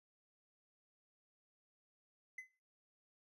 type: tone with exponential decay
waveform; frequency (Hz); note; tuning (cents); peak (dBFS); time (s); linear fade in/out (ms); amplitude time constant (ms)
triangle; 2035; C7; -49; -40; 2.38-2.5; 5; 26
effects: noise-tail reverb RT60 0.4 s tail -20 dB re dry + resampled to 32000 Hz